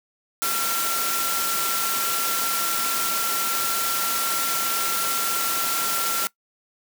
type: tone in noise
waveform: sine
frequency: 1362 Hz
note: F6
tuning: 44 cents flat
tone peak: -27 dBFS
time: 0.42-6.27 s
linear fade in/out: 0 ms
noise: white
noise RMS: -25 dBFS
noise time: 0.42-6.27 s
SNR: -5 dB
effects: noise-tail reverb RT60 0.1 s tail -21 dB re dry + high-pass 200 Hz 12 dB/octave